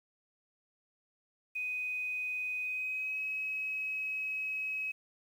sine tone with pitch glide, 2499 to 2554 Hz, D#7 to D#7, +7 to +45 cents, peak -33 dBFS, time 1.55-4.92 s, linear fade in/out 10 ms, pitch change +38 cents, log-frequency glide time 2.64-3.22 s, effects 10-bit

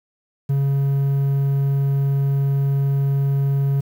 triangle tone, 138.59 Hz, C#3, in tune, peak -14 dBFS, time 0.49-3.81 s, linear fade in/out 10 ms, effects 8-bit

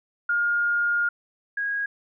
sine tone pair in turn, 1418 / 1644.2 Hz, F6 / G#6, +26 / -18 cents, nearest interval minor third, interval 256 cents, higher second, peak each -20 / -24 dBFS, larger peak first, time 0.29-1.09 / 1.57-1.86 s, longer first, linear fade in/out 5 ms, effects none

